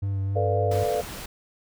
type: tone with vibrato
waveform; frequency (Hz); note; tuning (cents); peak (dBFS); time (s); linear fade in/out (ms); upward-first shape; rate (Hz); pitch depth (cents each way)
triangle; 98; G2; 0; -22; 0.02-0.84; 10; sine; 3.8; 18
type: chord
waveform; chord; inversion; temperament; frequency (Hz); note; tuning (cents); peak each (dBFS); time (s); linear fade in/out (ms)
sine; B half-diminished seventh; third; equal; 440 / 493.9 / 587.3 / 698.5; A4 / B4 / D5 / F5; 0 / 0 / 0 / 0; -28; 0.35-1.02; 20
type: noise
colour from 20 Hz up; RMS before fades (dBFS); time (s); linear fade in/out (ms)
pink; -37; 0.71-1.26; 5
effects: none